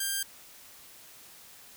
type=tone; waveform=5% pulse; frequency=1592 Hz; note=G6; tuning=26 cents sharp; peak=-18 dBFS; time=0-0.23 s; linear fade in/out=5 ms; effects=white hiss -52 dBFS RMS until 1.76 s